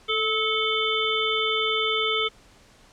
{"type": "harmonic tone with a mistuned harmonic", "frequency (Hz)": 440, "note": "A4", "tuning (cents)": 0, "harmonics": [1, 3, 5, 7, 8], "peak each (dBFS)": [-28, -28, -28, -28, -28], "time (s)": [0.08, 2.29], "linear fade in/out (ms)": 20, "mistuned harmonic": 3, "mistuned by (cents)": -39, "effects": ["pink hiss -54 dBFS RMS until 2.92 s", "low-pass 8000 Hz 12 dB/octave"]}